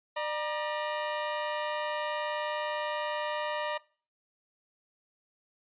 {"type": "tone pair together", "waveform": "sawtooth", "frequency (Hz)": [600.2, 950], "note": ["D5", "A#5"], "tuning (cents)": [38, 33], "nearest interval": "minor sixth", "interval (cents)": 795, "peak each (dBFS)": [-29, -30], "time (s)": [0.16, 3.78], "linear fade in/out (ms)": 10, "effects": ["noise-tail reverb RT60 0.4 s tail -21 dB re dry", "resampled to 8000 Hz"]}